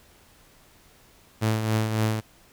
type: tone with tremolo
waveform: sawtooth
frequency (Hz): 109.7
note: A2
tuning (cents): -5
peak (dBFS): -16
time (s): 1.41-2.21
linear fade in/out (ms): 20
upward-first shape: triangle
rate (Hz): 3.6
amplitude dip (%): 55
effects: pink hiss -56 dBFS RMS until 2.52 s